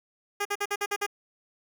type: tone bursts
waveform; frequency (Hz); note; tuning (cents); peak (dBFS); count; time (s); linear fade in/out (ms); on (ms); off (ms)
10% pulse; 407.8; G#4; -32; -18; 7; 0.4-1.065; 10; 53; 49
effects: none